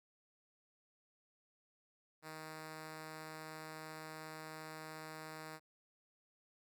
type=tone; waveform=5% pulse; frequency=157.1 Hz; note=D#3; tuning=17 cents sharp; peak=-36 dBFS; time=2.22-5.6 s; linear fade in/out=50 ms; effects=none